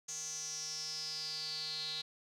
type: tone with band-pass filter sweep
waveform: square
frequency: 155.56 Hz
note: D#3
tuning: in tune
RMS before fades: -41 dBFS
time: 0.08-2.02 s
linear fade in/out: 10 ms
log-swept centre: 6500 to 4000 Hz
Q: 9.8
effects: none